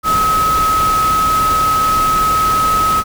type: tone in noise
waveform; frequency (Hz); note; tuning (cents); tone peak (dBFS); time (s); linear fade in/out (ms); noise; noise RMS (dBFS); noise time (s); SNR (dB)
sine; 1280; D#6; +49; -11; 0.03-3.04; 50; pink; -22; 0.03-3.04; +8
effects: none